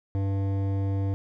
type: tone with hard clipping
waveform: sine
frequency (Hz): 98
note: G2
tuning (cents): 0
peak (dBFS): -26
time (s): 0.15-1.14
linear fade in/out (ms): 0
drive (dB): 13
effects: none